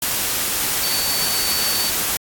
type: tone in noise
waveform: sine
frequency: 4505 Hz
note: C#8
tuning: 27 cents sharp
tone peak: -23 dBFS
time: 0.83-1.9 s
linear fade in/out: 2 ms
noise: white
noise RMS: -21 dBFS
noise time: 0.02-2.17 s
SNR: -5 dB
effects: AAC 64 kbps